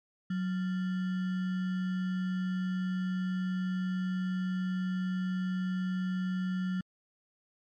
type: tone with sample-and-hold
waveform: sine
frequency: 184.6 Hz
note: F#3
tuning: 4 cents flat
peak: -29 dBFS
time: 0.3-6.81 s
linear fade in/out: 5 ms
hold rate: 1575 Hz
effects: low-pass 3000 Hz 12 dB/octave + MP3 48 kbps